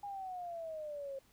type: exponential sweep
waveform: sine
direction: down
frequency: 820 to 535 Hz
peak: -40 dBFS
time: 0.03-1.19 s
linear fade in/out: 5 ms
effects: pink hiss -68 dBFS RMS until 1.32 s